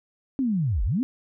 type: linear two-way sweep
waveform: sine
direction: down then up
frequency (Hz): 277.2 to 37.84 to 277.2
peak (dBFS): -21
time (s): 0.39-1.03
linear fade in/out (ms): 0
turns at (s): 0.84
effects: none